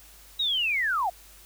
sine linear sweep, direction down, 3876 to 667 Hz, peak -23 dBFS, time 0.39-1.1 s, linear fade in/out 10 ms, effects added 50 Hz sine -54 dBFS peak until 1.45 s + white hiss -52 dBFS RMS until 1.45 s

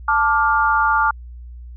sine chord, D minor, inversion second, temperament just, 881 / 1174.7 / 1409.6 Hz, A5 / D6 / F6, +2 / 0 / +16 cents, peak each -18 dBFS, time 0.08-1.11 s, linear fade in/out 5 ms, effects added 60 Hz sine -33 dBFS peak until 1.76 s

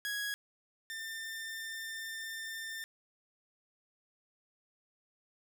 sawtooth tone pair in turn, 1661.2 / 1795.9 Hz, G#6 / A6, 0 / +35 cents, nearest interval minor second, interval 135 cents, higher second, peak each -31 / -36 dBFS, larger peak first, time 0.05-0.34 / 0.9-2.84 s, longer second, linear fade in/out 0 ms, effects none

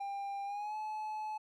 triangle tone with pitch glide, 797 to 859.2 Hz, G5 to A5, +28 to -41 cents, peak -35 dBFS, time 0-1.38 s, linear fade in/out 10 ms, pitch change +131 cents, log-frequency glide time 0.45-0.76 s, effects none

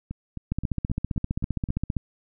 two click trains, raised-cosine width 5 ms, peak -13 / -20 dBFS, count 23 / 7, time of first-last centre 0.52-1.967 / 0.11-1.689 s, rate 15.2 / 3.8 Hz, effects none

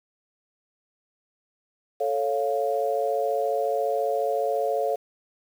sine chord, A augmented, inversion none, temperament equal, 440 / 554.4 / 698.5 Hz, A4 / C#5 / E#5, 0 / 0 / 0 cents, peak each -27 / -26 / -27 dBFS, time 2-4.96 s, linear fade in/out 10 ms, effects 8-bit

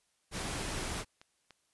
pink noise, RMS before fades -37 dBFS, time 0.31-1.05 s, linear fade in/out 50 ms
click train, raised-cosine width 0.2 ms, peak -35 dBFS, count 4, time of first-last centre 0.63-1.507 s, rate 3.42 Hz
effects white hiss -75 dBFS RMS until 1.73 s + resampled to 24000 Hz

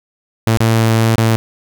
sawtooth tone with dropouts, 112.8 Hz, A2, 44 cents sharp, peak -6 dBFS, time 0.47-1.36 s, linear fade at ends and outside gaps 0 ms, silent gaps 0.572-0.604 / 1.156-1.181 s, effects none

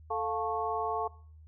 harmonic tone with a mistuned harmonic, 220 Hz, A3, in tune, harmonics 2 / 3 / 4 / 5, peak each -35 / -35 / -35 / -35 dBFS, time 0.1-1.08 s, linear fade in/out 10 ms, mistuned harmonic 3, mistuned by +110 cents, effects noise-tail reverb RT60 0.5 s tail -21 dB re dry + added 78 Hz sine -50 dBFS peak until 1.47 s

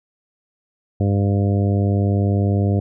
harmonic tone, 100 Hz, G2, 35 cents sharp, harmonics 1 / 2 / 3 / 4 / 5 / 6 / 7, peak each -16 / -22 / -26 / -28 / -30 / -32 / -33 dBFS, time 1-2.8 s, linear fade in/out 5 ms, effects none

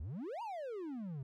triangle exponential two-way sweep, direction up then down, 65.3 to 973 to 126 Hz, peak -38 dBFS, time 0-1.23 s, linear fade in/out 5 ms, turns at 0.42 s, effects none

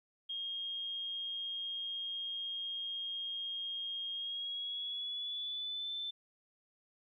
sine tone with pitch glide, 3242 to 3535 Hz, G#7 to A7, -42 to +7 cents, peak -37 dBFS, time 0.29-6.11 s, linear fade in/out 10 ms, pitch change +149 cents, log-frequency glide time 4.13-5.91 s, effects 13-bit

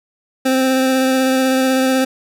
25% pulse tone with vibrato, 261.6 Hz, C4, in tune, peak -9 dBFS, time 0.45-2.05 s, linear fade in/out 10 ms, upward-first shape sine, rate 16 Hz, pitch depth 14 cents each way, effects none

